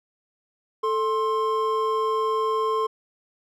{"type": "tone pair together", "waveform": "triangle", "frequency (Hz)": [440, 1056.8], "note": ["A4", "C6"], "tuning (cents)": [0, 17], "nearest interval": "octave + minor third", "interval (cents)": 1517, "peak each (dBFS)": -22, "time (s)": [0.83, 2.87], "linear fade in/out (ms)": 10, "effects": []}